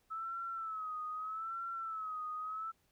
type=tone with vibrato; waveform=sine; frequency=1300 Hz; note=E6; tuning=24 cents flat; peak=-38 dBFS; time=0.1-2.72 s; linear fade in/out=20 ms; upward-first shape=sine; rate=0.8 Hz; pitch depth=79 cents each way; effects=pink hiss -75 dBFS RMS until 2.91 s